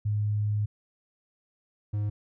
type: tone pair in turn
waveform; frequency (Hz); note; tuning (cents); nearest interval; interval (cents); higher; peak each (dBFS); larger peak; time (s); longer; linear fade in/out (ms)
sine / triangle; 104.8 / 104.14; G#2 / G#2; +16 / +5; unison; 11; first; -24; neither; 0.05-0.66 / 1.93-2.1; first; 10
effects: none